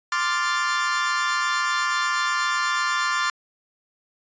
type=chord; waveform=40% pulse; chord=D minor seventh; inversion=third; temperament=equal; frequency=1046.5 / 1174.7 / 1396.9 / 1760 Hz; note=C6 / D6 / F6 / A6; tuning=0 / 0 / 0 / 0 cents; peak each=-26 dBFS; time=0.12-3.3 s; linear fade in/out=2 ms; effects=resampled to 16000 Hz